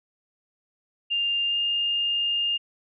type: tone with pitch glide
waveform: sine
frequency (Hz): 2801 to 2819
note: F7 to F7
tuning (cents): +4 to +16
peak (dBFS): -22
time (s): 1.1-2.58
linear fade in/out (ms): 20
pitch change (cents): +12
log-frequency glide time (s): 1.47-1.57
effects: none